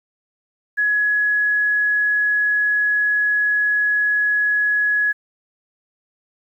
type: tone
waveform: sine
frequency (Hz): 1683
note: G#6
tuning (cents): +23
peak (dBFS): -15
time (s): 0.77-5.13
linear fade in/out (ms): 20
effects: 9-bit